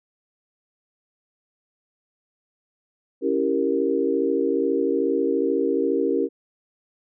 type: chord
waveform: sine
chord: C# diminished seventh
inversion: none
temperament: equal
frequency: 277.2 / 329.6 / 392 / 466.2 Hz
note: C#4 / E4 / G4 / Bb4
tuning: 0 / 0 / 0 / 0 cents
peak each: -25 / -26 / -24 / -24 dBFS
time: 3.21-6.29 s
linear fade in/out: 50 ms
effects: none